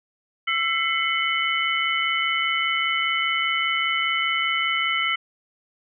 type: tone cluster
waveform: sine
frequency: 1338 / 2036 / 2181 / 3005 Hz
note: E6 / C7 / C#7 / F#7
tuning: +25 / -48 / -29 / +26 cents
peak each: -26 dBFS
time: 0.47-5.16 s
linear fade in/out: 10 ms
effects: none